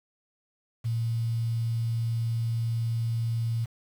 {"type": "tone with quantisation", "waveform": "sine", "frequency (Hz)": 115.2, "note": "A#2", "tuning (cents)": -20, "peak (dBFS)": -25, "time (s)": [0.84, 3.66], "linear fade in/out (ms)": 20, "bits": 8, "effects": []}